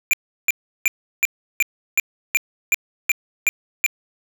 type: tone bursts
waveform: square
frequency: 2381 Hz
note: D7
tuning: 23 cents sharp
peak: -14 dBFS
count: 11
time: 0.11-3.863 s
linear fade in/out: 0 ms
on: 23 ms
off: 350 ms
effects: none